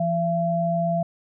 sine tone pair together, 169.25 / 677 Hz, E3 / E5, +46 / +46 cents, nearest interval 2 octaves, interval 2400 cents, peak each -24 / -22 dBFS, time 0-1.03 s, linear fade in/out 5 ms, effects none

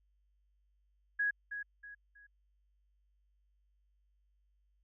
sine tone with echo, 1663 Hz, G#6, 2 cents sharp, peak -29 dBFS, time 1.19-1.31 s, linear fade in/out 10 ms, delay 320 ms, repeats 3, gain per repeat -9 dB, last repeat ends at 2.27 s, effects added 50 Hz sine -70 dBFS peak until 4.83 s

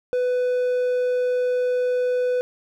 triangle tone, 498.1 Hz, B4, 15 cents sharp, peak -17 dBFS, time 0.13-2.41 s, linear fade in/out 0 ms, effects none

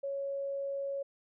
sine tone, 554.4 Hz, C#5, in tune, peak -33 dBFS, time 0.03-1.03 s, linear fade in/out 10 ms, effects none

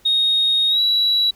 sine tone with pitch glide, 3729 to 3914 Hz, A#7 to B7, 0 to -16 cents, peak -13 dBFS, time 0.05-1.31 s, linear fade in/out 10 ms, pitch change +84 cents, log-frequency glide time 0.69-0.8 s, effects tanh soft clip ceiling -10 dBFS + pink hiss -54 dBFS RMS until 1.35 s

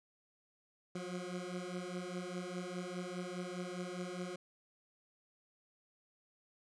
20% pulse beating tone pair, 177.1 / 182 Hz, F3 / F#3, +24 / -28 cents, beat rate 4.9 Hz, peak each -39 / -38 dBFS, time 0.95-4.36 s, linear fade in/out 5 ms, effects resampled to 22050 Hz

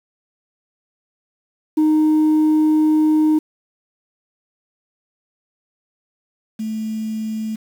sine tone pair in turn, 309.2 / 218.6 Hz, D#4 / A3, -11 / -11 cents, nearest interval tritone, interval 600 cents, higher first, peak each -9 / -21 dBFS, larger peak first, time 1.77-3.39 / 6.59-7.56 s, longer first, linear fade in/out 10 ms, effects tanh soft clip ceiling -11 dBFS + 7-bit

